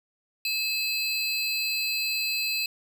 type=tone cluster; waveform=square; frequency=2594 / 4108 / 4729 Hz; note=E7 / C8 / D8; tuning=-28 / -33 / +11 cents; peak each=-29 / -31 / -34 dBFS; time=0.45-2.66 s; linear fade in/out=2 ms; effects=none